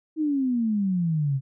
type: exponential sweep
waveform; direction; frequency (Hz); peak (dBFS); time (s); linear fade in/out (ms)
sine; down; 320 to 130.81; -21; 0.16-1.41; 50
effects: none